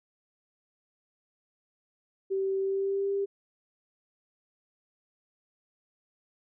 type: tone with pitch glide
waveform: sine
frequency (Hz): 386.6 to 397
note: G4 to G4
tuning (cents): -24 to +22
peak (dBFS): -26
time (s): 2.3-3.26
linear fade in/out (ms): 20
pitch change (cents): +46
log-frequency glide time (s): 2.59-3.12
effects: none